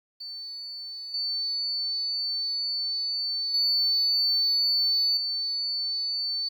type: tone with level steps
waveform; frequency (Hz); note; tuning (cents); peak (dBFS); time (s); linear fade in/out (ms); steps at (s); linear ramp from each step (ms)
sine; 4501; C#8; +26; -35 / -26 / -20 / -26; 0.2-6.49; 10; 1.14 / 3.54 / 5.17; 2
effects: tanh soft clip ceiling -16 dBFS + 10-bit